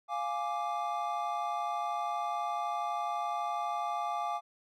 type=chord; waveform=triangle; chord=D diminished; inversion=first; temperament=equal; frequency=698.5 / 830.6 / 1174.7 Hz; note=F5 / Ab5 / D6; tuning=0 / 0 / 0 cents; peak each=-34 dBFS; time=0.08-4.41 s; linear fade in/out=50 ms; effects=none